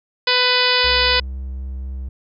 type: harmonic tone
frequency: 498.1 Hz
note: B4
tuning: 15 cents sharp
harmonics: 1 / 2 / 3 / 4 / 5 / 6 / 7 / 8 / 9 / 10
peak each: -23 / -23 / -23 / -23 / -23 / -23 / -23 / -23 / -23 / -23 dBFS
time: 0.27-1.2 s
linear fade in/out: 5 ms
type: tone with vibrato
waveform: triangle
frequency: 65.41 Hz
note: C2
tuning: in tune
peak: -23 dBFS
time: 0.84-2.09 s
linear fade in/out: 5 ms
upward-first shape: square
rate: 4 Hz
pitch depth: 8 cents each way
effects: none